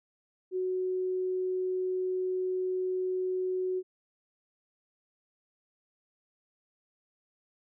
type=tone; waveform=sine; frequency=370 Hz; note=F#4; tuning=in tune; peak=-28 dBFS; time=0.51-3.83 s; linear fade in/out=50 ms; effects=none